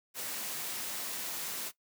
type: noise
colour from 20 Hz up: white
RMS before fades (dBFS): -38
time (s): 0.14-1.72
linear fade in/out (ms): 50
effects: noise-tail reverb RT60 0.1 s tail -17 dB re dry + high-pass 150 Hz 12 dB/octave